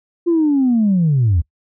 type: linear sweep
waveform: sine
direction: down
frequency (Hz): 349.5 to 75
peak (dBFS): -10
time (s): 0.26-1.42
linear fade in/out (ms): 20
effects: noise-tail reverb RT60 0.1 s tail -23 dB re dry + tanh soft clip ceiling -8 dBFS